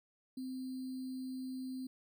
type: tone with sample-and-hold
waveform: sine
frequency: 259.1 Hz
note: C4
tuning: 17 cents flat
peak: -39 dBFS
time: 0.37-1.87 s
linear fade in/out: 5 ms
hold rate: 4410 Hz
effects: none